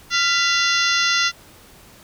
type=harmonic tone with a mistuned harmonic; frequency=692 Hz; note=F5; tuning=16 cents flat; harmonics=2 / 3 / 4 / 5 / 6 / 7 / 8 / 9; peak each=-21 / -23 / -24 / -25 / -26 / -26 / -27 / -28 dBFS; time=0.1-1.32 s; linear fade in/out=50 ms; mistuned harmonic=3; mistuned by=-74 cents; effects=pink hiss -47 dBFS RMS until 2.03 s